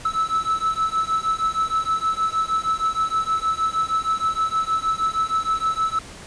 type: beating tone pair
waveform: triangle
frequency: 1304 / 1310.4 Hz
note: E6 / E6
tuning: -19 / -11 cents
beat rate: 6.4 Hz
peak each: -21 dBFS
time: 0.05-5.99 s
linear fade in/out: 5 ms
effects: pink hiss -40 dBFS RMS until 6.26 s + resampled to 22050 Hz